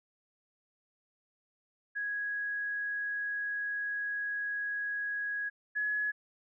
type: tone pair in turn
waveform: sine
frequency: 1661.2 / 1690.2 Hz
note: G#6 / G#6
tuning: 0 / +30 cents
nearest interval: unison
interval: 30 cents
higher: second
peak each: -32 / -29 dBFS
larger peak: second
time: 1.95-5.5 / 5.75-6.12 s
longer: first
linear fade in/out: 20 ms
effects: none